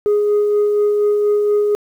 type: tone with tremolo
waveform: sine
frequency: 415.2 Hz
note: G#4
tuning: in tune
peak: -9 dBFS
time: 0.06-1.75 s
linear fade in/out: 0 ms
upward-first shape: sine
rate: 4.2 Hz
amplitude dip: 30%
effects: tanh soft clip ceiling -10 dBFS + 8-bit